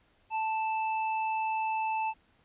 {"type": "tone", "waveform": "square", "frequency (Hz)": 880, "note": "A5", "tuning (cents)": 0, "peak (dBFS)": -29, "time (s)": [0.3, 2.14], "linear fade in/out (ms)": 50, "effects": ["pink hiss -67 dBFS RMS until 2.44 s", "resampled to 8000 Hz"]}